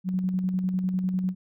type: tone with tremolo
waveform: sine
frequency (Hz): 185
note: F#3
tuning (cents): 0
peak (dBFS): -22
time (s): 0.04-1.35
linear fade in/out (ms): 50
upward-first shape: square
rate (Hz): 10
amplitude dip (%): 35
effects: none